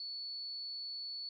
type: tone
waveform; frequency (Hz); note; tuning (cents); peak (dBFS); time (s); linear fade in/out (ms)
sine; 4435; C#8; 0; -40; 0-1.29; 2
effects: none